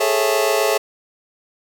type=chord; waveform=sawtooth; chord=A major seventh; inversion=third; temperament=just; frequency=412.5 / 440 / 550 / 660 Hz; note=G#4 / A4 / C#5 / E5; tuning=-12 / 0 / -14 / +2 cents; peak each=-17 dBFS; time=0-0.78 s; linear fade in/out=10 ms; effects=none